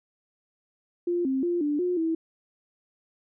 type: tone with pitch steps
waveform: sine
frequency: 349.2 / 265.5 / 348.2 / 293.8 / 358.3 / 325.5 Hz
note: F4 / C4 / F4 / D4 / F4 / E4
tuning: 0 / +25 / -5 / +1 / +44 / -22 cents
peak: -23 dBFS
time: 1.07-2.15 s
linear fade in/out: 5 ms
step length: 180 ms
effects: none